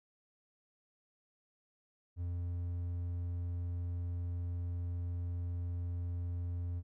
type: tone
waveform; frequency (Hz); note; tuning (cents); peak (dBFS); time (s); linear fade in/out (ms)
triangle; 87.31; F2; 0; -33; 2.16-6.83; 50
effects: none